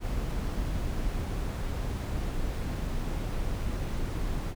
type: noise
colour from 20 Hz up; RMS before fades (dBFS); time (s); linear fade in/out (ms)
brown; -31; 0-4.55; 50
effects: none